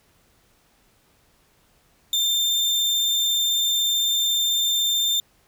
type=tone; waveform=35% pulse; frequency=3591 Hz; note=A7; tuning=35 cents sharp; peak=-17 dBFS; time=2.13-5.2 s; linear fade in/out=2 ms; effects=pink hiss -61 dBFS RMS until 5.47 s